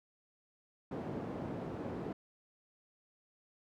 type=band-pass noise; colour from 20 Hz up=white; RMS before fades=-41 dBFS; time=0.91-2.13 s; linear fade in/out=5 ms; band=110 to 410 Hz; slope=12 dB/octave; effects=none